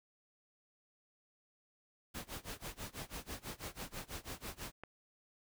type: noise with tremolo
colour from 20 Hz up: pink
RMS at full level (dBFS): -43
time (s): 2.14-4.72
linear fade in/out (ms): 10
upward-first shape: sine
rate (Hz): 6.1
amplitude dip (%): 95
type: click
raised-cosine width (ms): 0.5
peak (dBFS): -31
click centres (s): 4.836
effects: none